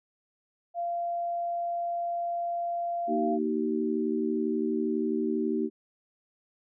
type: tone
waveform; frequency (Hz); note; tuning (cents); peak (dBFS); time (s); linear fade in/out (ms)
sine; 690; F5; -21; -28; 0.74-3.39; 50
type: chord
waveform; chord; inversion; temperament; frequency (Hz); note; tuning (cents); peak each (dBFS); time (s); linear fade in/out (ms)
sine; Eb major; second; equal with one note detuned; 233.1 / 311.1 / 383.3; Bb3 / Eb4 / G4; 0 / 0 / -39; -30; 3.07-5.7; 50
effects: none